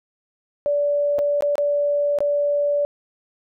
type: tone with dropouts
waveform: sine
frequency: 579 Hz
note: D5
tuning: 25 cents flat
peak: -17 dBFS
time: 0.66-2.85 s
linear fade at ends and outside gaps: 0 ms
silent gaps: 1.185-1.19 / 1.408-1.423 / 1.555-1.581 / 2.187-2.205 s
effects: none